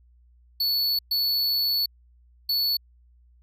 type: tone bursts at uneven times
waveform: square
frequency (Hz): 4433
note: C#8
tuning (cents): -1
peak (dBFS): -22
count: 3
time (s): 0.6-0.99 / 1.11-1.86 / 2.49-2.77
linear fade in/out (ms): 5
effects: added 60 Hz sine -54 dBFS peak until 3.42 s